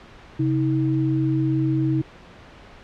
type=tone pair together; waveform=sine; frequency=133.9 / 318.5 Hz; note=C3 / D#4; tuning=+40 / +41 cents; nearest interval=octave + minor third; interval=1501 cents; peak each=-21 dBFS; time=0.39-2.02 s; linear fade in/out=10 ms; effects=pink hiss -45 dBFS RMS until 2.83 s + low-pass 3000 Hz 12 dB/octave